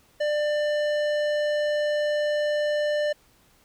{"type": "tone with tanh clipping", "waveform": "sine", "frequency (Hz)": 595, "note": "D5", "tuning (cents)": 22, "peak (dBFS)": -24, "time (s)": [0.2, 3.13], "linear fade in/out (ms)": 10, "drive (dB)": 15, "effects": ["pink hiss -60 dBFS RMS until 3.64 s"]}